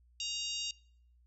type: harmonic tone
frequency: 936 Hz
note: A#5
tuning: 7 cents sharp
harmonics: 3 / 4 / 5 / 6 / 7 / 8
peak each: -39 / -41 / -43 / -45 / -46 / -47 dBFS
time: 0.2-0.71 s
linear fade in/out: 2 ms
effects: noise-tail reverb RT60 0.6 s tail -23 dB re dry + added 60 Hz sine -62 dBFS peak until 1.26 s